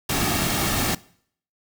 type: noise with comb filter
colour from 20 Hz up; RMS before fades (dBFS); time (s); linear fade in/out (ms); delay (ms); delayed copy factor
pink; -23; 0.09-0.95; 5; 2; -0.5
effects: noise-tail reverb RT60 0.6 s tail -21 dB re dry